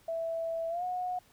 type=tone with pitch glide; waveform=sine; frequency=659.3 to 727.3 Hz; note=E5 to F#5; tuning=0 to -30 cents; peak=-31 dBFS; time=0.08-1.19 s; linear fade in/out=5 ms; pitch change=+170 cents; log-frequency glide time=0.69-0.84 s; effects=pink hiss -63 dBFS RMS until 1.32 s